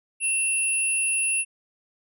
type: tone pair together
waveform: sine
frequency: 2700 / 10194 Hz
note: E7 / D#9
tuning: +41 / +41 cents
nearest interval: octave + major seventh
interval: 2300 cents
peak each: -24 / -22 dBFS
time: 0.2-1.45 s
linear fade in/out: 50 ms
effects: tanh soft clip ceiling -16 dBFS